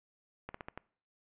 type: slowing click train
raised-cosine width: 0.5 ms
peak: -26 dBFS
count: 5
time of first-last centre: 0.49-0.776 s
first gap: 54 ms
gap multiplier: 1.19
effects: noise-tail reverb RT60 0.5 s tail -23 dB re dry + resampled to 8000 Hz